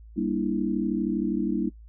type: chord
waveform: sine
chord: E half-diminished seventh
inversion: first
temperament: just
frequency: 197.78 / 237.3 / 296.7 / 329.6 Hz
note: G3 / Bb3 / D4 / E4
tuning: +16 / +31 / +18 / 0 cents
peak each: -29 dBFS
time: 0.16-1.7 s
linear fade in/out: 20 ms
effects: noise-tail reverb RT60 0.1 s tail -21 dB re dry + added 55 Hz sine -44 dBFS peak until 1.88 s